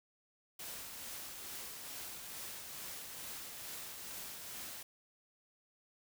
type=noise with tremolo; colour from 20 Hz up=white; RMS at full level=-45 dBFS; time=0.59-4.83 s; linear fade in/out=5 ms; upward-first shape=triangle; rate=2.3 Hz; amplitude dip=35%; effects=none